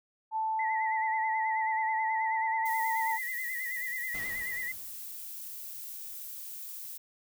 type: tone with pitch glide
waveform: sine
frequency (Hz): 880 to 896.4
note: A5 to A5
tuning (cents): 0 to +32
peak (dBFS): -28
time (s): 0.31-3.19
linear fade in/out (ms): 50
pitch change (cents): +32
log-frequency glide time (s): 1.98-2.88
type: tone with vibrato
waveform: sine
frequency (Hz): 1975.5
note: B6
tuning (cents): 0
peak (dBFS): -33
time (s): 0.59-4.72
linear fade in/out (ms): 5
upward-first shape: sine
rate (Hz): 9.3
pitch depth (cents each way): 77
type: noise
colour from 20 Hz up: violet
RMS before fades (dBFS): -42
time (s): 2.65-6.98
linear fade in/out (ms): 10
type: noise with exponential decay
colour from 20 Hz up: pink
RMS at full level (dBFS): -44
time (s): 4.14-5.62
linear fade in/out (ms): 5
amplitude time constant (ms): 320
effects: none